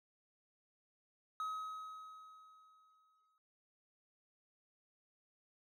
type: tone with exponential decay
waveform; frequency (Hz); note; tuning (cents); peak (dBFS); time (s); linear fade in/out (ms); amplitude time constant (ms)
triangle; 1272; D#6; +38; -35; 1.4-3.38; 1; 430
effects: none